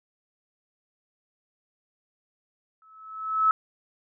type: tone with exponential growth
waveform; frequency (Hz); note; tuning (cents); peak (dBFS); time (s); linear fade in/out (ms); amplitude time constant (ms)
sine; 1299; E6; -26; -15; 2.82-3.51; 1; 150
effects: none